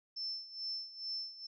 sine tone with tremolo, 5310 Hz, E8, 12 cents sharp, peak -36 dBFS, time 0.16-1.47 s, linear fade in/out 10 ms, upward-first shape sine, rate 2.3 Hz, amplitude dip 80%, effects none

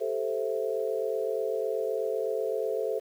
sine chord, A minor seventh, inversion third, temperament equal, 392 / 440 / 523.3 / 659.3 Hz, G4 / A4 / C5 / E5, 0 / 0 / 0 / 0 cents, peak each -35 / -30 / -32 / -36 dBFS, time 0-3 s, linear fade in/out 20 ms, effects 9-bit

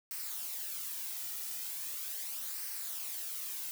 blue noise with flanger, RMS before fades -40 dBFS, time 0.11-3.71 s, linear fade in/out 0 ms, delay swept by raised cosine 0.28 to 1.88 ms, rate 0.39 Hz, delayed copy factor -0.5, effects none

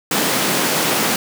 pink high-pass noise, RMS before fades -18 dBFS, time 0.11-1.16 s, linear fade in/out 2 ms, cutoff 170 Hz, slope 24 dB/octave, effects none

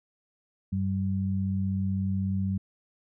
sine tone pair together, 96.1 / 192.2 Hz, G2 / G3, -34 / -34 cents, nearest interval octave, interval 1200 cents, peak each -28 dBFS, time 0.72-2.58 s, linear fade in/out 10 ms, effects none

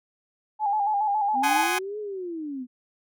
sine tone with vibrato, 830.6 Hz, G#5, in tune, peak -21 dBFS, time 0.59-1.68 s, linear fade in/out 50 ms, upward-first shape square, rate 7.2 Hz, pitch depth 54 cents each way
sine linear two-way sweep, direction up then down, 241.4 to 428.6 to 241.4 Hz, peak -30 dBFS, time 1.33-2.67 s, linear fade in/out 50 ms, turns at 1.99 s
20% pulse chord, Ab dominant seventh, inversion third, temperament just, 747.5 / 830.6 / 1038.3 / 1245.9 Hz, Gb5 / Ab5 / C6 / Eb6, +17 / 0 / -14 / +2 cents, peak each -24 / -22 / -26 / -28 dBFS, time 1.43-1.79 s, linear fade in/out 10 ms
effects none

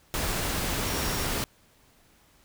sine tone in noise, 5588 Hz, F8, in tune, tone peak -39 dBFS, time 0.87-1.24 s, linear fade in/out 0 ms, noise pink, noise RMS -29 dBFS, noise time 0.14-1.44 s, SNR -13 dB, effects pink hiss -61 dBFS RMS until 2.44 s

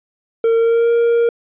triangle tone with pitch glide, 456.8 to 468 Hz, A#4 to A#4, -35 to +7 cents, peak -9 dBFS, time 0.44-1.29 s, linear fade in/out 2 ms, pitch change +42 cents, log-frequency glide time 0.56-0.91 s, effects resampled to 8000 Hz

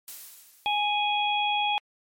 blue noise with exponential decay, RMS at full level -38 dBFS, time 0.08-1.23 s, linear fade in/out 0 ms, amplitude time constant 250 ms
harmonic tone, 830.6 Hz, G#5, in tune, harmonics 1 / 3 / 4, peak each -25 / -29 / -29 dBFS, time 0.66-1.78 s, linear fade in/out 0 ms
effects MP3 64 kbps

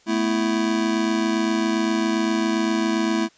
square chord, A suspended second, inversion none, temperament just, 220 / 247.5 / 330 Hz, A3 / B3 / E4, 0 / +4 / +2 cents, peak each -24 / -29 / -23 dBFS, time 0.06-3.29 s, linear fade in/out 50 ms, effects white hiss -56 dBFS RMS until 3.37 s + resampled to 16000 Hz

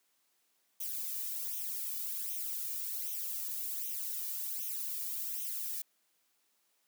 violet noise with flanger, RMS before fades -38 dBFS, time 0.8-5.82 s, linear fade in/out 5 ms, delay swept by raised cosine 0.32 to 1.72 ms, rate 1.3 Hz, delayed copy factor +0.7, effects white hiss -75 dBFS RMS until 6.87 s + high-pass 200 Hz 12 dB/octave

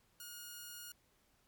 5% pulse tone, 1435 Hz, F6, 47 cents sharp, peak -36 dBFS, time 0.2-0.92 s, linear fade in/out 2 ms, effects pink hiss -73 dBFS RMS until 1.47 s + MP3 96 kbps

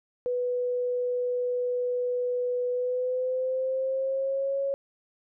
sine tone with pitch glide, 493.7 to 551 Hz, B4 to C#5, -1 to -11 cents, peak -25 dBFS, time 0.26-4.74 s, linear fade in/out 0 ms, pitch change +190 cents, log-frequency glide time 2.7-4.59 s, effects none

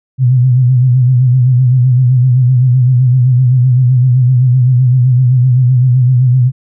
sine tone with vibrato, 126.3 Hz, B2, 39 cents sharp, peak -5 dBFS, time 0.18-6.52 s, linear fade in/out 50 ms, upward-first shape sine, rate 7.8 Hz, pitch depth 72 cents each way, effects none

